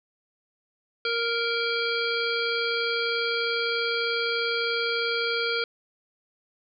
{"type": "harmonic tone", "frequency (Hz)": 465.8, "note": "A#4", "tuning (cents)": -1, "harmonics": [1, 3, 5, 7, 9, 10], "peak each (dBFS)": [-29, -29, -31, -33, -36, -34], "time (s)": [1.05, 5.64], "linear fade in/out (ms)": 2, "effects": []}